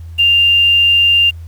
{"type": "tone with quantisation", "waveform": "sine", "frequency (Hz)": 2794, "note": "F7", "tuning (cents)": 0, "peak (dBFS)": -7, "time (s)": [0.18, 1.31], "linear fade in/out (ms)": 20, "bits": 6, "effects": ["added 83 Hz sine -27 dBFS peak until 1.47 s", "pink hiss -52 dBFS RMS until 1.47 s"]}